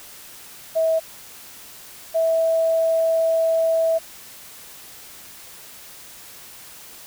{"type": "tone pair in turn", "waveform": "sine", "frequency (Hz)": [647, 653.4], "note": ["E5", "E5"], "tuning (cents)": [-32, -15], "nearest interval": "unison", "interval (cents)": 17, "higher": "second", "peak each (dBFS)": -16, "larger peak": "neither", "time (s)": [[0.75, 1], [2.14, 3.99]], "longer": "second", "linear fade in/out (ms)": 20, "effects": ["white hiss -42 dBFS RMS until 7.06 s"]}